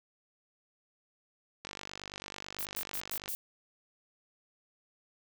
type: click train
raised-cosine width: 0.2 ms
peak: -23 dBFS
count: 81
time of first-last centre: 1.65-3.279 s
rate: 49.1 Hz
type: noise bursts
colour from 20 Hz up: violet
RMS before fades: -37 dBFS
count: 5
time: 2.59-3.35 s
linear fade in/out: 0 ms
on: 64 ms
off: 110 ms
effects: none